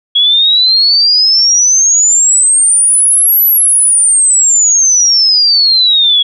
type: exponential two-way sweep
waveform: sine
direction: up then down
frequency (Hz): 3322 to 12000 to 3322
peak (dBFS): -5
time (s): 0.15-6.23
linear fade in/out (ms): 10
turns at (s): 3.44
effects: none